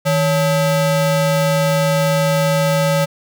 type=ring-modulated tone; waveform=square; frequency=359.7 Hz; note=F#4; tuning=49 cents flat; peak=-11 dBFS; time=0.05-3.06 s; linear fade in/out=20 ms; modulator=201 Hz; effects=none